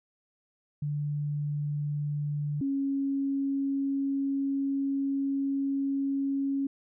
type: tone pair in turn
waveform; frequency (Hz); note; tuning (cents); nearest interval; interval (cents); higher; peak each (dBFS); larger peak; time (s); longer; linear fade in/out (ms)
sine; 146.83 / 275.3; D3 / C#4; 0 / -12; major seventh; 1088; second; -28 / -26; second; 0.82-2.61 / 2.61-6.67; second; 5
effects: none